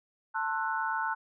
sine chord, F# half-diminished seventh, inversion first, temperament just, 888 / 1065.6 / 1332 / 1480 Hz, A5 / C6 / E6 / F#6, +16 / +31 / +18 / 0 cents, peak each -32 / -37 / -37 / -33 dBFS, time 0.34-1.15 s, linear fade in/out 20 ms, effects none

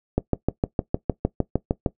click train, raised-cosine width 2 ms, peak -6 dBFS, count 12, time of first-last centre 0.18-1.862 s, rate 6.54 Hz, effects noise-tail reverb RT60 0.1 s tail -18 dB re dry

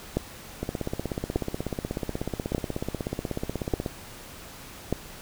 two click trains, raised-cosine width 2 ms, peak -15 / -10 dBFS, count 54 / 5, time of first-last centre 0.63-3.862 / 0.17-4.926 s, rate 16.4 / 0.841 Hz, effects pink hiss -44 dBFS RMS until 5.21 s

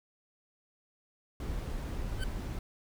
brown noise, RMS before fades -36 dBFS, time 1.4-2.59 s, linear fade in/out 2 ms
25% pulse tone with exponential growth, 1531 Hz, G6, 41 cents flat, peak -31 dBFS, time 2.15-2.24 s, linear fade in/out 5 ms, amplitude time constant 19 ms
effects none

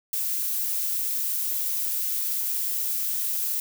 violet noise, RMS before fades -27 dBFS, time 0.13-3.6 s, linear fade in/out 2 ms, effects none

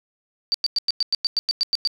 sine tone bursts, 4627 Hz, D8, 27 cents flat, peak -17 dBFS, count 12, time 0.52-1.874 s, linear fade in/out 0 ms, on 23 ms, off 98 ms, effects none

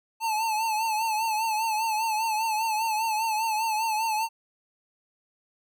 square tone with vibrato, 880 Hz, A5, in tune, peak -25 dBFS, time 0.2-4.29 s, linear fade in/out 50 ms, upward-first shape triangle, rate 5 Hz, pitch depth 77 cents each way, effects none

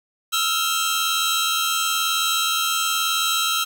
sawtooth tone cluster, 1301 / 1380 / 3177 / 3904 Hz, E6 / F6 / G7 / B7, -23 / -21 / +23 / -21 cents, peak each -22 dBFS, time 0.32-3.65 s, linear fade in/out 20 ms, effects 8-bit

